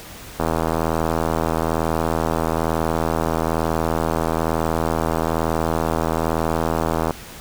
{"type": "click train", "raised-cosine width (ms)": 1, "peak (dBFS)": -6, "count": 545, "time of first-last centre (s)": [0.4, 7.108], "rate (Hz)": 81.1, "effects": ["pink hiss -38 dBFS RMS until 7.4 s"]}